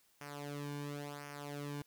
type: tone with flanger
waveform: sawtooth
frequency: 144.5 Hz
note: D3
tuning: 28 cents flat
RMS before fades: -44 dBFS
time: 0.21-1.82 s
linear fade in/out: 2 ms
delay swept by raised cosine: 0.25 to 1.55 ms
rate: 0.94 Hz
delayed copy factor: -0.75
effects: white hiss -71 dBFS RMS until 1.86 s